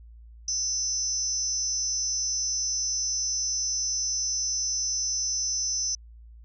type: tone cluster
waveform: sine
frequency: 5270 / 5870 / 6130 Hz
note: E8 / F#8 / G8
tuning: -1 / -15 / -40 cents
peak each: -30 dBFS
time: 0.48-5.95 s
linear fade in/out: 2 ms
effects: added 57 Hz sine -45 dBFS peak until 6.44 s